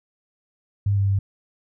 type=tone with pitch steps; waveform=sine; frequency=100.6 / 98.9 / 98.3 Hz; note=G2 / G2 / G2; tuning=+45 / +16 / +5 cents; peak=-17 dBFS; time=0.86-1.19 s; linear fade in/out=5 ms; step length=110 ms; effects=none